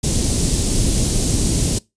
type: band-stop noise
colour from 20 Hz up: pink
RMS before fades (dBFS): -17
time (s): 0.03-1.79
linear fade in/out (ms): 10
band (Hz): 310 to 6100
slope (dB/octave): 12
effects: noise-tail reverb RT60 0.2 s tail -22 dB re dry + resampled to 22050 Hz